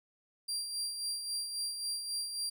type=tone with tremolo; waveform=30% pulse; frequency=4742 Hz; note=D8; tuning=16 cents sharp; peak=-30 dBFS; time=0.48-2.5 s; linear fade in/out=10 ms; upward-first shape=sine; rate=3.7 Hz; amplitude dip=50%; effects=none